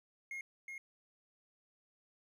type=tone with echo; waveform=triangle; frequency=2147 Hz; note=C7; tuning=44 cents sharp; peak=-39 dBFS; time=0.31-0.41 s; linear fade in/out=2 ms; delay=370 ms; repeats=1; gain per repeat=-3 dB; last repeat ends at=0.78 s; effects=none